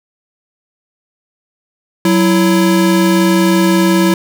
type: tone pair together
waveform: square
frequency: 186.59 / 332.1 Hz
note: F#3 / E4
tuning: +15 / +13 cents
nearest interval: minor seventh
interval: 998 cents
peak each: -12 dBFS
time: 2.05-4.14 s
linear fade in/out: 2 ms
effects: none